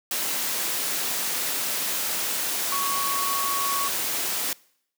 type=tone in noise; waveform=sine; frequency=1115 Hz; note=C#6; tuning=10 cents sharp; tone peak=-26 dBFS; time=2.72-3.88 s; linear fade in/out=2 ms; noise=white; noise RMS=-27 dBFS; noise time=0.11-4.53 s; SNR=-2 dB; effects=noise-tail reverb RT60 0.7 s tail -24 dB re dry + high-pass 200 Hz 12 dB/octave